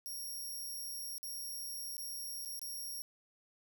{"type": "tone with dropouts", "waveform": "5% pulse", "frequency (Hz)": 5588, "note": "F8", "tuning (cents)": 0, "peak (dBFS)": -35, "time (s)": [0.06, 3.02], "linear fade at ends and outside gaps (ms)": 0, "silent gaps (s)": [[1.181, 1.23], [1.968, 1.98], [2.45, 2.458], [2.593, 2.616]], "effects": []}